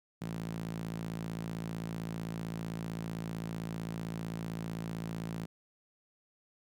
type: tone with high-pass filter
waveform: sawtooth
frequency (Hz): 55.6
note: A1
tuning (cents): +19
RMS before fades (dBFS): -39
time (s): 0.21-5.46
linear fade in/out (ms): 10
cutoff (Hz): 160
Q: 3
effects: none